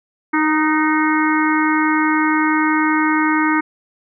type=harmonic tone with a mistuned harmonic; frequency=310.2 Hz; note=D#4; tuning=5 cents flat; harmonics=1 / 3 / 4 / 5 / 6 / 7; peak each=-16 / -21 / -22 / -23 / -24 / -24 dBFS; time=0.33-3.61 s; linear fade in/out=10 ms; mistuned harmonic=5; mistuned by=-29 cents; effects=none